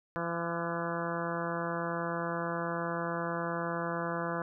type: harmonic tone with a mistuned harmonic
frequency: 169.4 Hz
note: E3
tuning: 48 cents sharp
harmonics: 1 / 2 / 3 / 4 / 5 / 6 / 7 / 8 / 9 / 10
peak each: -38 / -40 / -38 / -40 / -45 / -40 / -41 / -44 / -42 / -45 dBFS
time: 0.16-4.42 s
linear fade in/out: 0 ms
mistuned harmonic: 9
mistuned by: -39 cents
effects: none